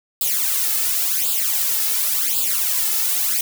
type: noise with flanger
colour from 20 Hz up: blue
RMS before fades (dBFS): -20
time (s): 0.21-3.41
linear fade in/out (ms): 2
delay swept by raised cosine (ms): 0.25 to 2.35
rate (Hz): 0.92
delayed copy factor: +0.85
effects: none